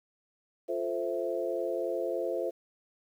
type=chord; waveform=sine; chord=F major seventh; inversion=none; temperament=equal; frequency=349.2 / 440 / 523.3 / 659.3 Hz; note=F4 / A4 / C5 / E5; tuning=0 / 0 / 0 / 0 cents; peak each=-35 / -36 / -33 / -36 dBFS; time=0.68-2.51 s; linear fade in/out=20 ms; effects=10-bit